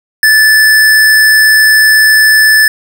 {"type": "tone", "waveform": "square", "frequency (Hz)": 1746, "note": "A6", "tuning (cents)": -14, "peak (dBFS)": -4, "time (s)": [0.23, 2.68], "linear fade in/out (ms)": 2, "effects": []}